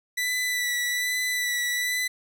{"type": "tone with vibrato", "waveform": "sawtooth", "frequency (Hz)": 1975.5, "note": "B6", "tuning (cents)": 0, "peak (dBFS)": -21, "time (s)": [0.17, 2.08], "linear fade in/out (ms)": 10, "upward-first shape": "sine", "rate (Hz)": 1.2, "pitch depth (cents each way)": 22, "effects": []}